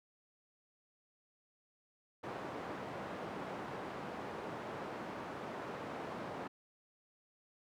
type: band-pass noise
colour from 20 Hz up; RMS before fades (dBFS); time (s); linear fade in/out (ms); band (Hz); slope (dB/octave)
white; -44; 2.23-6.48; 10; 130 to 910; 12
effects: none